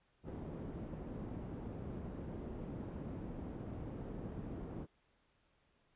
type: low-pass noise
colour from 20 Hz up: white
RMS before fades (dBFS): -45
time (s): 0.23-4.87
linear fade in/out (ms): 50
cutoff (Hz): 290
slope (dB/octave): 12
effects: pink hiss -75 dBFS RMS until 5.95 s + resampled to 8000 Hz